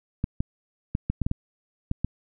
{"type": "clicks", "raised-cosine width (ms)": 5, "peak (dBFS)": -12, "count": 9, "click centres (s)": [0.241, 0.405, 0.951, 1.1, 1.217, 1.265, 1.314, 1.914, 2.046], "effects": []}